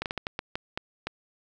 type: slowing click train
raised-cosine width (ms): 0.3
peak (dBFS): -14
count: 9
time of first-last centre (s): 0.02-1.07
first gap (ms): 38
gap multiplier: 1.34
effects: none